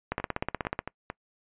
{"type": "two click trains", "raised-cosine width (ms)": 0.5, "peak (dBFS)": [-18, -13], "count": [5, 12], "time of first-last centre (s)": [[0.2, 1.101], [0.12, 0.791]], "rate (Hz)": [4.44, 16.4], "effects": ["noise-tail reverb RT60 0.1 s tail -24 dB re dry", "resampled to 8000 Hz"]}